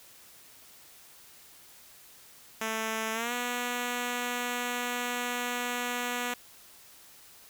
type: tone with pitch glide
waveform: 5% pulse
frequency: 221.4 to 244.2 Hz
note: A3 to B3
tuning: +11 to -19 cents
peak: -19 dBFS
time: 2.61-6.34 s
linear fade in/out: 5 ms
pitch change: +170 cents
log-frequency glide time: 3.13-3.33 s
effects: white hiss -54 dBFS RMS until 7.49 s